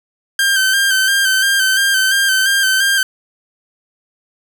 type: tone with vibrato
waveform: sawtooth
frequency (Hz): 1568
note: G6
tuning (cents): 0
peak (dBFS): -8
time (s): 0.39-3.03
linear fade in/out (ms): 2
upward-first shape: square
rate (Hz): 2.9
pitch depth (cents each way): 33
effects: none